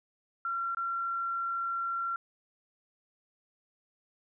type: tone with dropouts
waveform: sine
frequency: 1367 Hz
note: F6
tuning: 37 cents flat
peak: -30 dBFS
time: 0.45-2.16 s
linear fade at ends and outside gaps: 2 ms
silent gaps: 0.748-0.77 s
effects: none